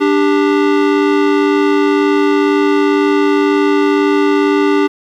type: tone pair together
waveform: square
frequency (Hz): 293.7 / 395.7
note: D4 / G4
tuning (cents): 0 / +16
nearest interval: perfect fourth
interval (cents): 516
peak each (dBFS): -13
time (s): 0-4.88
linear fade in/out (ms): 20
effects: low-pass 3000 Hz 12 dB/octave + 8-bit